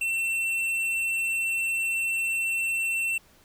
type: tone with tanh clipping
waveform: sine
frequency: 2697 Hz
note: E7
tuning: 39 cents sharp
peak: -26 dBFS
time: 0.01-3.18 s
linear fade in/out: 5 ms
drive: 10 dB
effects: pink hiss -58 dBFS RMS until 3.44 s